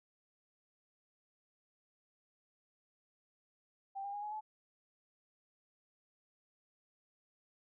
sine tone with pitch steps, 785 / 802.9 / 821.2 / 839.9 / 859 Hz, G5 / G5 / G#5 / G#5 / A5, +2 / +41 / -20 / +19 / -42 cents, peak -39 dBFS, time 3.95-4.41 s, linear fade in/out 20 ms, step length 92 ms, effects none

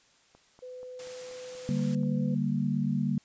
click train, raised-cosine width 1 ms, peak -40 dBFS, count 8, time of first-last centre 0.35-2.033 s, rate 4.16 Hz
sine tone, 504 Hz, B4, 35 cents sharp, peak -40 dBFS, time 0.62-2.35 s, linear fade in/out 10 ms
white high-pass noise, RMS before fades -46 dBFS, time 0.99-1.95 s, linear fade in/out 2 ms, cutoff 100 Hz, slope 48 dB/octave
sine chord, G minor, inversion second, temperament equal, 146.83 / 196 / 233.1 Hz, D3 / G3 / Bb3, 0 / 0 / 0 cents, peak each -30 dBFS, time 1.69-3.18 s, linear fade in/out 0 ms
effects white hiss -63 dBFS RMS until 3.24 s + resampled to 16000 Hz

